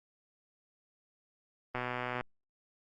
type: click train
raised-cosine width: 0.5 ms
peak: -20 dBFS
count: 58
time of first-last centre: 1.75-2.21 s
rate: 124 Hz
effects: Opus 24 kbps